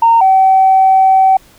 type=tone pair in turn; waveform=sine; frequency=919 / 764.3 Hz; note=A#5 / G5; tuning=-25 / -44 cents; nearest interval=minor third; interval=319 cents; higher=first; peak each=-4 dBFS; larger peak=neither; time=0.02-0.21 / 0.21-1.37 s; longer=second; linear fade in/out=5 ms; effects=tanh soft clip ceiling 0 dBFS + pink hiss -45 dBFS RMS until 1.58 s